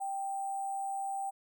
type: tone with sample-and-hold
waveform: sine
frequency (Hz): 784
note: G5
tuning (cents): 0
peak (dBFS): -33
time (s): 0-1.31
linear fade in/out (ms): 20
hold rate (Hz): 8820
effects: none